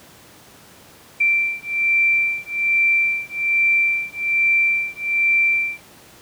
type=beating tone pair; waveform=sine; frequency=2349 / 2350.2 Hz; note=D7 / D7; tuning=0 / +1 cents; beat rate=1.2 Hz; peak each=-19 dBFS; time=1.2-5.8 s; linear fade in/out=10 ms; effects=pink hiss -46 dBFS RMS until 6.21 s + high-pass 100 Hz 12 dB/octave